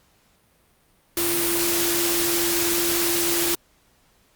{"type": "tone in noise", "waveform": "sine", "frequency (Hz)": 342.6, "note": "F4", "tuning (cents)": -33, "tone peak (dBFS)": -25, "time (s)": [1.17, 3.55], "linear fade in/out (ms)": 2, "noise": "white", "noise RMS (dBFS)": -23, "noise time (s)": [1.17, 3.55], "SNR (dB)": -5, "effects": ["pink hiss -61 dBFS RMS until 4.35 s", "Opus 48 kbps"]}